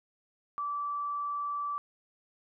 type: tone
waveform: sine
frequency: 1160 Hz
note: D6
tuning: 22 cents flat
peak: -31 dBFS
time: 0.58-1.78 s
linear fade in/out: 0 ms
effects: none